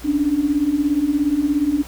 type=beating tone pair; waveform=sine; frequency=278.7 / 295.7 Hz; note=C#4 / D4; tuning=+9 / +12 cents; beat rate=17 Hz; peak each=-21 / -17 dBFS; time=0.04-1.83 s; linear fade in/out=20 ms; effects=added 60 Hz sine -39 dBFS peak until 1.87 s + pink hiss -40 dBFS RMS until 1.87 s